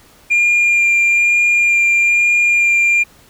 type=tone with vibrato; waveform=sine; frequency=2400 Hz; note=D7; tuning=37 cents sharp; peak=-7 dBFS; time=0.3-3.04 s; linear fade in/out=20 ms; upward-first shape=sine; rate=1.1 Hz; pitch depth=10 cents each way; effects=tanh soft clip ceiling -9 dBFS + pink hiss -47 dBFS RMS until 3.29 s